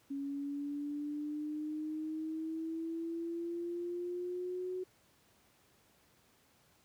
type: exponential sweep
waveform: sine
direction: up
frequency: 277.2 to 370 Hz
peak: -36 dBFS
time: 0.1-4.84 s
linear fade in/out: 10 ms
effects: pink hiss -68 dBFS RMS until 6.84 s + high-pass 80 Hz 12 dB/octave